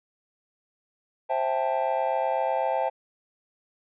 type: chord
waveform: triangle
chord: A minor seventh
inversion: first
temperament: just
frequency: 528 / 660 / 792 / 880 Hz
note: C5 / E5 / G5 / A5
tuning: +16 / +2 / +18 / 0 cents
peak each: -27 dBFS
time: 1.29-2.9 s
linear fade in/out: 20 ms
effects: resampled to 8000 Hz